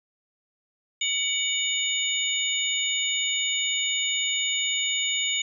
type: tone cluster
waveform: sine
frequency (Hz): 2258 / 2944 / 3658 / 6890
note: C#7 / F#7 / A#7 / A8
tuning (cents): +31 / -9 / -33 / -37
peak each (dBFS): -29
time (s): 1.01-5.42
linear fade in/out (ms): 5
effects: none